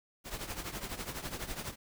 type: noise with tremolo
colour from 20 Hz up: pink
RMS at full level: -37 dBFS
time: 0.24-1.76 s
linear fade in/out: 50 ms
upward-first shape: triangle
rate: 12 Hz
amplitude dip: 80%
effects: none